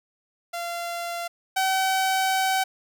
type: tone pair in turn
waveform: sawtooth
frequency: 688 / 762.5 Hz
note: F5 / G5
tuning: -26 / -48 cents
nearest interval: major second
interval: 178 cents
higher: second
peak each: -25 / -17 dBFS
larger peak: second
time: 0.53-1.28 / 1.56-2.64 s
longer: second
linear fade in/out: 10 ms
effects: none